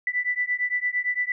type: beating tone pair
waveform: sine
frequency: 1975.5 / 1984.3 Hz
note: B6 / B6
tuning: 0 / +8 cents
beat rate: 8.8 Hz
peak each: -26 dBFS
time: 0.07-1.32 s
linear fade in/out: 2 ms
effects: none